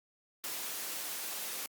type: high-pass noise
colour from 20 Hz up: white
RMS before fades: -39 dBFS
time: 0.44-1.66 s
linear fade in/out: 0 ms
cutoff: 240 Hz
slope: 12 dB/octave
effects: Opus 48 kbps